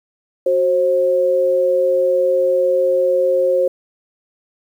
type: tone pair together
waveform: sine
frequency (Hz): 370 / 532.1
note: F#4 / C5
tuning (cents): 0 / +29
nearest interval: tritone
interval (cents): 629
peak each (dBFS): -20 / -13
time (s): 0.46-3.68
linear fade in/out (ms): 5
effects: 8-bit